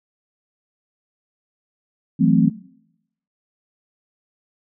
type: chord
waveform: sine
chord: F# half-diminished seventh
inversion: third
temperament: equal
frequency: 164.81 / 185 / 220 / 261.6 Hz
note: E3 / F#3 / A3 / C4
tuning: 0 / 0 / 0 / 0 cents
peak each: -18 dBFS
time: 2.19-2.5 s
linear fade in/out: 20 ms
effects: noise-tail reverb RT60 0.8 s tail -21 dB re dry